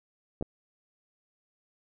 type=clicks; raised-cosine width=2 ms; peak=-20 dBFS; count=2; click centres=0.411 / 0.425 s; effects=none